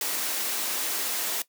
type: high-pass noise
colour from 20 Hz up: white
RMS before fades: -29 dBFS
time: 0.01-1.42 s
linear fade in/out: 2 ms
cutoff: 240 Hz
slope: 24 dB/octave
effects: noise-tail reverb RT60 0.1 s tail -17 dB re dry